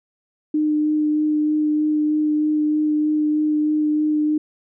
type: tone with vibrato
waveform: sine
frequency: 303.5 Hz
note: D#4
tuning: 43 cents flat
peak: -16 dBFS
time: 0.54-4.38 s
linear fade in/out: 5 ms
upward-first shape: sine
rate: 3.2 Hz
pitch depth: 10 cents each way
effects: none